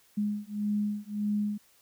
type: beating tone pair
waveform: sine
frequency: 207 / 208.7 Hz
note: G#3 / G#3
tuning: -5 / +9 cents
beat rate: 1.7 Hz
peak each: -31 dBFS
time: 0.17-1.58 s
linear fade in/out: 10 ms
effects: white hiss -63 dBFS RMS until 1.81 s